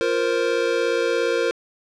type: chord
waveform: square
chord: F suspended fourth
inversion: none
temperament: equal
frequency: 349.2 / 466.2 / 523.3 Hz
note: F4 / Bb4 / C5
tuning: 0 / 0 / 0 cents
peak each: -27 / -22 / -25 dBFS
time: 0.01-1.51 s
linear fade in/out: 0 ms
effects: low-pass 5000 Hz 12 dB/octave